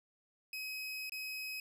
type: tone with dropouts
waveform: 30% pulse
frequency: 2540 Hz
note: D#7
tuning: 35 cents sharp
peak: -37 dBFS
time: 0.53-1.6 s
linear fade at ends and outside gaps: 2 ms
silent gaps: 1.096-1.12 s
effects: none